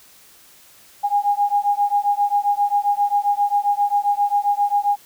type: beating tone pair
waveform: sine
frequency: 813 / 820.5 Hz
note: G#5 / G#5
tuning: -37 / -21 cents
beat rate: 7.5 Hz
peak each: -19 dBFS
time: 1.03-4.97 s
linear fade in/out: 20 ms
effects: white hiss -49 dBFS RMS until 5.05 s